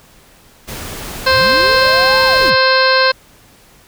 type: noise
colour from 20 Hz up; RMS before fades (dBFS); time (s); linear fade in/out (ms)
pink; -27; 0.67-2.51; 20
type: harmonic tone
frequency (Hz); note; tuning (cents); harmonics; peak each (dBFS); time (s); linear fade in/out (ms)
523.3; C5; 0; 1 / 2 / 3 / 4 / 5 / 6 / 7 / 8 / 9 / 10; -14 / -15 / -14 / -24 / -21 / -27 / -27 / -16 / -27 / -25; 1.26-3.12; 10
type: linear two-way sweep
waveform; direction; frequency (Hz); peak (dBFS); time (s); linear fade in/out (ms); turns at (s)
sine; up then down; 49 to 942 to 61.3; -22; 1.3-2.56; 20; 2.24
effects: pink hiss -46 dBFS RMS until 3.87 s